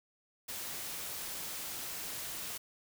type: noise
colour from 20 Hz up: white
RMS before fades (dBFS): -41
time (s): 0.48-2.58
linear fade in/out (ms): 10
effects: none

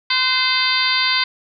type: harmonic tone with a mistuned harmonic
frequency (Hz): 517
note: C5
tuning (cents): -21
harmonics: 2 / 3 / 4 / 5 / 6 / 7 / 8 / 9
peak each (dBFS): -24 / -25 / -21 / -27 / -27 / -23 / -24 / -21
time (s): 0.1-1.24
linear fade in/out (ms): 5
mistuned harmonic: 3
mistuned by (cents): -26
effects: none

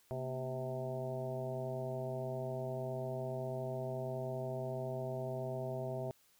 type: harmonic tone with a mistuned harmonic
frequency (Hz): 129.6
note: C3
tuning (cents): -16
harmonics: 1 / 2 / 3 / 4 / 5 / 6 / 7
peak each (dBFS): -41 / -49 / -44 / -48 / -41 / -53 / -54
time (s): 0.11-6.11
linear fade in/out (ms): 0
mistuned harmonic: 2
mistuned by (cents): -130
effects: white hiss -69 dBFS RMS until 6.39 s

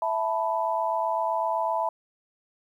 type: chord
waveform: sine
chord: E suspended fourth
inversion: none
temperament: equal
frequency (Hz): 659.3 / 880 / 987.8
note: E5 / A5 / B5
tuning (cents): 0 / 0 / 0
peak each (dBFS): -28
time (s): 0.02-1.89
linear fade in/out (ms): 2
effects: 10-bit

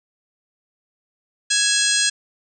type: harmonic tone with a mistuned harmonic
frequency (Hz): 830.6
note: G#5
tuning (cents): 0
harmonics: 2 / 3 / 4 / 5 / 6 / 7 / 8 / 9 / 10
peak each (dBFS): -23 / -27 / -24 / -24 / -25 / -29 / -24 / -29 / -24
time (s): 1.5-2.1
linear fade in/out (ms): 10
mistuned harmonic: 3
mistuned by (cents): +100
effects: none

